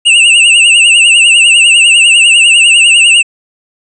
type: tone with vibrato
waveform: square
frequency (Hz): 2748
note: F7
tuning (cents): -29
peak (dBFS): -3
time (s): 0.05-3.23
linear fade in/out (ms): 20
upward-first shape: triangle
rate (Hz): 10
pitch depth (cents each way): 110
effects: resampled to 24000 Hz